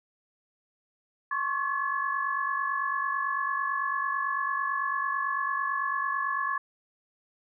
sine tone cluster, 1079 / 1128 / 1708 Hz, C#6 / C#6 / G#6, -47 / +30 / +48 cents, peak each -31 dBFS, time 1.31-6.58 s, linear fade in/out 5 ms, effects none

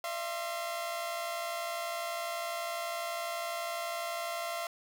sawtooth tone cluster, 620 / 680 / 1056 Hz, D#5 / F5 / C6, -6 / -46 / +16 cents, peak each -39 / -32 / -38 dBFS, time 0.04-4.67 s, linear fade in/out 2 ms, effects none

